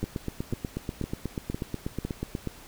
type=two click trains; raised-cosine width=3 ms; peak=-17 / -17 dBFS; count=5 / 21; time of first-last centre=0.03-2.05 / 0.04-2.473 s; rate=1.98 / 8.22 Hz; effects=pink hiss -49 dBFS RMS until 2.67 s